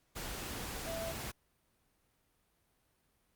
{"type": "tone in noise", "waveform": "sine", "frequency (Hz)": 662, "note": "E5", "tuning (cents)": 7, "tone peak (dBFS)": -39, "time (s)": [0.86, 1.13], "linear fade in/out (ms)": 20, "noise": "pink", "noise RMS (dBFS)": -42, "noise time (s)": [0.15, 1.32], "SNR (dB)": 0, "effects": ["pink hiss -75 dBFS RMS until 3.35 s", "Opus 48 kbps"]}